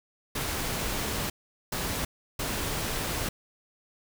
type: noise bursts at uneven times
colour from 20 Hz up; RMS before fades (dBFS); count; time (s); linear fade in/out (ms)
pink; -31; 3; 0.35-1.3 / 1.72-2.05 / 2.39-3.29; 5
effects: none